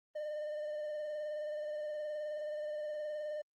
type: tone with vibrato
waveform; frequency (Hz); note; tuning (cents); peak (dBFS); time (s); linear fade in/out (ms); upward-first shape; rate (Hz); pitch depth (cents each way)
triangle; 603; D5; +46; -35; 0.15-3.42; 10; sine; 19; 28
effects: Opus 32 kbps